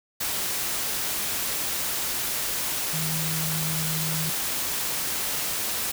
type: tone in noise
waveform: sine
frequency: 158.4 Hz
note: D#3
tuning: 31 cents sharp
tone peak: -29 dBFS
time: 2.93-4.3 s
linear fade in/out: 10 ms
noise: white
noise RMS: -28 dBFS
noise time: 0.2-5.92 s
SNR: -4 dB
effects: none